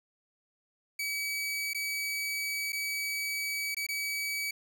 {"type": "tone with dropouts", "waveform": "sawtooth", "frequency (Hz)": 2281, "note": "C#7", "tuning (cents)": 49, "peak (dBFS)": -28, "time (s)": [0.99, 4.51], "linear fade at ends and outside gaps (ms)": 5, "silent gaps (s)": [[1.734, 1.746], [2.722, 2.729], [3.747, 3.767], [3.867, 3.887]], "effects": []}